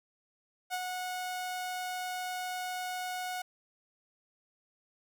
sawtooth tone with ADSR envelope, 732 Hz, F#5, 19 cents flat, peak -27 dBFS, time 0.7-3.42 s, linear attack 38 ms, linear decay 43 ms, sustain -4 dB, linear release 6 ms, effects none

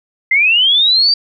sine linear sweep, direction up, 2036 to 4699 Hz, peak -8 dBFS, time 0.31-1.14 s, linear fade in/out 5 ms, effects none

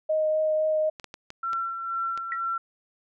sine tone with vibrato, 622.3 Hz, D#5, in tune, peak -21 dBFS, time 0.09-0.9 s, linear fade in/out 10 ms, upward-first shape triangle, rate 3.9 Hz, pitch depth 10 cents each way
clicks, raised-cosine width 0.2 ms, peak -22 dBFS, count 6, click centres 0.998 / 1.043 / 1.141 / 1.304 / 1.532 / 2.176 s
sine tone with tremolo, 1354 Hz, E6, 46 cents sharp, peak -25 dBFS, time 1.43-2.58 s, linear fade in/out 5 ms, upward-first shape sine, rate 2.1 Hz, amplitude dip 50%
sine tone with exponential decay, 1923 Hz, B6, 47 cents flat, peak -24 dBFS, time 2.32-2.41 s, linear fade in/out 1 ms, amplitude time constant 19 ms
effects none

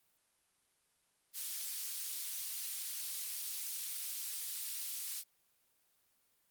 pink high-pass noise, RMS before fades -41 dBFS, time 1.33-5.24 s, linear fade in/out 50 ms, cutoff 4900 Hz, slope 12 dB/octave, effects white hiss -75 dBFS RMS until 6.5 s + Opus 32 kbps

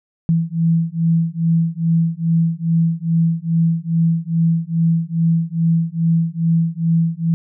sine beating tone pair, 164.2 / 166.6 Hz, E3 / E3, -6 / +19 cents, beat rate 2.4 Hz, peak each -17 dBFS, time 0.29-7.34 s, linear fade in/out 0 ms, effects none

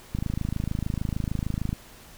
click train, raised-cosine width 5 ms, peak -15 dBFS, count 43, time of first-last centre 0.15-1.729 s, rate 26.6 Hz, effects pink hiss -49 dBFS RMS until 2.17 s

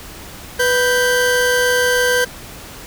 40% pulse tone pair together, 493.9 / 1568 Hz, B4 / G6, 0 / 0 cents, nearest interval octave + minor sixth, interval 2000 cents, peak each -15 dBFS, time 0.59-2.25 s, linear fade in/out 10 ms, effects pink hiss -35 dBFS RMS until 2.86 s

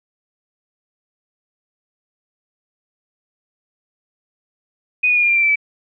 sine tone with pitch steps, 2488 / 2461 / 2434 / 2407 / 2381 / 2355 / 2329 / 2304 Hz, D#7 / D#7 / D#7 / D7 / D7 / D7 / D7 / D7, -1 / -20 / -39 / +42 / +23 / +4 / -15 / -34 cents, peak -12 dBFS, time 5.03-5.558 s, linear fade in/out 10 ms, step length 66 ms, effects none

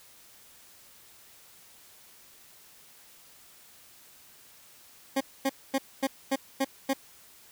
20% pulse tone bursts, 270 Hz, C#4, 45 cents flat, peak -19 dBFS, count 7, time 5.16-6.936 s, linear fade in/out 10 ms, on 48 ms, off 240 ms, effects white hiss -55 dBFS RMS until 7.51 s

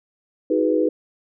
sine chord, G# minor seventh, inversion second, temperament equal with one note detuned, 316.4 / 370 / 415.3 / 493.9 Hz, D#4 / F#4 / G#4 / B4, +29 / 0 / 0 / 0 cents, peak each -20 / -25 / -23 / -21 dBFS, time 0.5-0.89 s, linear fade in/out 5 ms, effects none

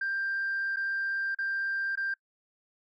sine tone with dropouts, 1584 Hz, G6, 18 cents sharp, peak -27 dBFS, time 0.01-2.14 s, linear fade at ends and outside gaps 5 ms, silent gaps 0.761-0.768 / 1.348-1.386 / 1.955-1.973 s, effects noise-tail reverb RT60 0.1 s tail -24 dB re dry + tanh soft clip ceiling -25 dBFS

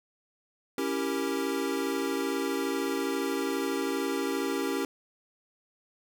square chord, C# diminished seventh, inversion none, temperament equal, 277.2 / 329.6 / 392 / 466.2 Hz, C#4 / E4 / G4 / Bb4, 0 / 0 / 0 / 0 cents, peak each -33 / -36 / -33 / -37 dBFS, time 0.78-4.85 s, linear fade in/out 2 ms, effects none

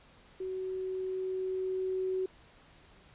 sine tone with level ramp, 374.8 Hz, F#4, 22 cents sharp, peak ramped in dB -34 to -29 dBFS, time 0.4-2.26 s, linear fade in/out 5 ms, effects pink hiss -59 dBFS RMS until 3.14 s + resampled to 8000 Hz

